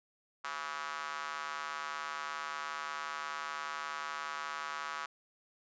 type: tone with high-pass filter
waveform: square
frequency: 75.7 Hz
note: D#2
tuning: 47 cents flat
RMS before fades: -40 dBFS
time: 0.44-5.06 s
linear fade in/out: 5 ms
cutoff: 1200 Hz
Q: 3.3
effects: resampled to 16000 Hz